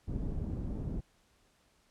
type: low-pass noise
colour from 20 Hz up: pink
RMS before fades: -36 dBFS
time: 0.07-1.01 s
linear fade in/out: 20 ms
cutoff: 250 Hz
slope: 12 dB/octave
effects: pink hiss -69 dBFS RMS until 1.9 s + low-pass 10000 Hz 12 dB/octave